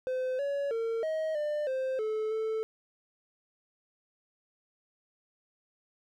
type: tone with pitch steps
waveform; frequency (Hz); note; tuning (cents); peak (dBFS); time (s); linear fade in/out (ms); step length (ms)
triangle; 513 / 564 / 455.4 / 632 / 597 / 523 / 434 / 440.4; C5 / C#5 / A#4 / D#5 / D5 / C5 / A4 / A4; -34 / +30 / -40 / +27 / +28 / -1 / -24 / +2; -27; 0.07-2.63; 0; 320
effects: none